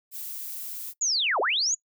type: noise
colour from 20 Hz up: violet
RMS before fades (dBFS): -36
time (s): 0.11-0.94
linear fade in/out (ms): 50
type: linear two-way sweep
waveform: sine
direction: down then up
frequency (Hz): 7040 to 352.1 to 7040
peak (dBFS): -22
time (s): 1.01-1.75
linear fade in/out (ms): 10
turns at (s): 1.4
effects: noise-tail reverb RT60 0.1 s tail -22 dB re dry